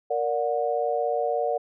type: chord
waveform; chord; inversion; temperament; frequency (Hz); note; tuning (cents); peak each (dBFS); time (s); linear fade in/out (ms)
sine; Bb augmented; none; just; 466.2 / 582.7 / 728.4; Bb4 / D5 / F#5; 0 / -14 / -27; -27; 0.1-1.58; 10
effects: none